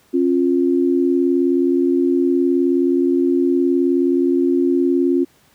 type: tone pair together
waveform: sine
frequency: 271.3 / 350.5 Hz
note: C#4 / F4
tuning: -37 / +6 cents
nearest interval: major third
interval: 443 cents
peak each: -16 dBFS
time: 0.13-5.25 s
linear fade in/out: 20 ms
effects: pink hiss -55 dBFS RMS until 5.54 s + high-pass 80 Hz 12 dB/octave